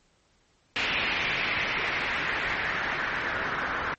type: noise with low-pass filter sweep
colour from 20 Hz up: white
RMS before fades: -29 dBFS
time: 0.76-3.94 s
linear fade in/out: 0 ms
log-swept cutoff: 2600 to 1500 Hz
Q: 2.6
effects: pink hiss -66 dBFS RMS until 3.98 s + MP3 32 kbps